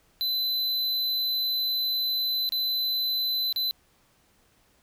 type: tone with dropouts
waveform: square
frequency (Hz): 4024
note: B7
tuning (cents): +32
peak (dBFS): -25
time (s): 0.21-3.71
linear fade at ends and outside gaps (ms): 0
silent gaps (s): 2.491-2.522 / 3.526-3.561
effects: pink hiss -64 dBFS RMS until 4.82 s